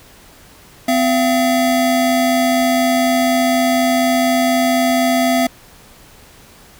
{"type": "tone pair together", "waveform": "square", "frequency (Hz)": [254.7, 680], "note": ["C4", "F5"], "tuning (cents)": [-46, -46], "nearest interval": "octave + perfect fourth", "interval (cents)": 1700, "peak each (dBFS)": -16, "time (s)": [0.88, 5.47], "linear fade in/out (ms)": 5, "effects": ["pink hiss -44 dBFS RMS until 6.79 s"]}